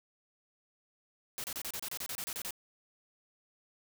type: noise bursts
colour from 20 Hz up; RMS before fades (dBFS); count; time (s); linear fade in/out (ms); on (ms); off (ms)
white; -39; 13; 1.38-2.507; 0; 59; 30
effects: none